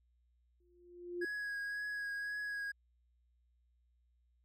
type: tone with exponential growth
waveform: sine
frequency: 351.5 Hz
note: F4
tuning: 11 cents sharp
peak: -34 dBFS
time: 0.6-1.25 s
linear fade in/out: 5 ms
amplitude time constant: 140 ms
type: tone with vibrato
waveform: triangle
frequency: 1659 Hz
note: G#6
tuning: 2 cents flat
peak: -36 dBFS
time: 1.21-2.72 s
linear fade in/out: 10 ms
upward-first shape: triangle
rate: 1.9 Hz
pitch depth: 21 cents each way
effects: added 60 Hz sine -70 dBFS peak until 4.44 s